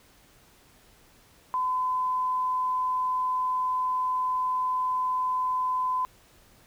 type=tone; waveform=sine; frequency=1015 Hz; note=B5; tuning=47 cents sharp; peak=-24 dBFS; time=1.54-6.05 s; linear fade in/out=0 ms; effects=pink hiss -58 dBFS RMS until 6.66 s